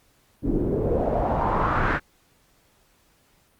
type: noise with low-pass filter sweep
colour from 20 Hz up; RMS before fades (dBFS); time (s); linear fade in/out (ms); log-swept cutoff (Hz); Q
pink; -23; 0.42-2; 50; 290 to 1700; 3.3
effects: pink hiss -62 dBFS RMS until 3.59 s + Opus 48 kbps